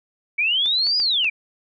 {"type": "linear two-way sweep", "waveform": "sine", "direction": "up then down", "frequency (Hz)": [2256, 4975, 2286], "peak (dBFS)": -17, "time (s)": [0.38, 1.3], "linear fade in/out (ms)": 10, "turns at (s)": 0.98}
{"type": "clicks", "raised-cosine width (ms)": 0.2, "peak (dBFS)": -19, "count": 4, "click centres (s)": [0.659, 0.869, 1, 1.245]}
{"effects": []}